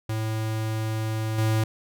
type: tone with level steps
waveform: square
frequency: 110 Hz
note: A2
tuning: in tune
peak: -26 / -21 dBFS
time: 0.09-1.64 s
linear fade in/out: 5 ms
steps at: 1.38 s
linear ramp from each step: 5 ms
effects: none